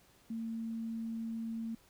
sine tone, 226.5 Hz, A#3, 50 cents flat, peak -36 dBFS, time 0.3-1.75 s, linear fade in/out 5 ms, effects pink hiss -65 dBFS RMS until 1.89 s

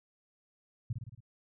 sine tone with echo, 116.54 Hz, A#2, in tune, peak -30 dBFS, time 0.9-0.93 s, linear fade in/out 5 ms, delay 55 ms, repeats 5, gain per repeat -4 dB, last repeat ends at 1.205 s, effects none

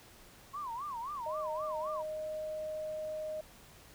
sine tone with vibrato, 1046.5 Hz, C6, in tune, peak -37 dBFS, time 0.53-2.03 s, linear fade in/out 20 ms, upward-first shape sine, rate 3.8 Hz, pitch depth 240 cents each way
sine tone, 620 Hz, D#5, 6 cents flat, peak -36 dBFS, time 1.26-3.41 s, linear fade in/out 5 ms
effects pink hiss -57 dBFS RMS until 3.94 s

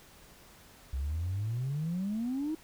sine exponential sweep, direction up, 63.8 to 323.3 Hz, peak -29 dBFS, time 0.93-2.55 s, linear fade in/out 5 ms, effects tanh soft clip ceiling -27 dBFS + pink hiss -56 dBFS RMS until 2.63 s

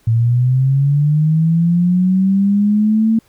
sine linear sweep, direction up, 111.8 to 225.6 Hz, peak -10 dBFS, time 0.07-3.19 s, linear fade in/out 5 ms, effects pink hiss -55 dBFS RMS until 3.28 s

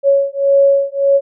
sine beating tone pair, 554.4 / 556.1 Hz, C#5 / C#5, 0 / +5 cents, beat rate 1.7 Hz, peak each -12 dBFS, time 0.03-1.21 s, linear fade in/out 50 ms, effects none

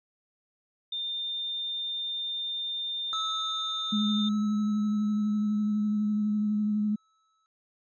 sine tone, 3610 Hz, A7, 44 cents sharp, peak -30 dBFS, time 0.92-4.29 s, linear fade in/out 5 ms
square tone with exponential decay, 1301 Hz, E6, 23 cents flat, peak -31 dBFS, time 3.13-7.46 s, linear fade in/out 0 ms, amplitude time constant 940 ms
sine tone with vibrato, 210.2 Hz, G#3, 21 cents sharp, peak -24 dBFS, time 3.92-6.96 s, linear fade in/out 10 ms, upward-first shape triangle, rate 12 Hz, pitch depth 27 cents each way
effects resampled to 16000 Hz

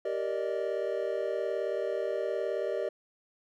triangle chord, Eb major seventh, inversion first, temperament just, 388.9 / 466.7 / 583.4 / 622.3 Hz, G4 / Bb4 / D5 / Eb5, -14 / +2 / -12 / 0 cents, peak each -33 dBFS, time 0.05-2.89 s, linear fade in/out 5 ms, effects none

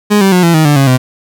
30% pulse tone with pitch steps, 207.7 / 193.79 / 180.81 / 168.7 / 157.41 / 146.87 / 137.03 / 127.85 Hz, G#3 / G3 / F#3 / E3 / D#3 / D3 / C#3 / C3, 0 / -20 / -40 / +40 / +20 / 0 / -20 / -40 cents, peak -3 dBFS, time 0.1-0.98 s, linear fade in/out 20 ms, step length 110 ms, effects none

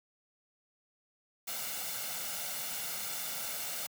white noise with comb filter, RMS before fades -38 dBFS, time 1.47-3.87 s, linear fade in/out 10 ms, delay 1.4 ms, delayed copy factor +0.6, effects high-pass 150 Hz 12 dB/octave

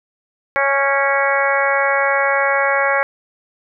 harmonic tone with a mistuned harmonic, 277.2 Hz, C#4, in tune, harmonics 2 / 3 / 4 / 5 / 6 / 7 / 8, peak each -19 / -22 / -22 / -23 / -21 / -22 / -23 dBFS, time 0.56-3.03 s, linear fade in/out 0 ms, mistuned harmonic 6, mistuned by -18 cents, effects none

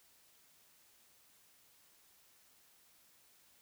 silence, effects white hiss -67 dBFS RMS until 3.61 s

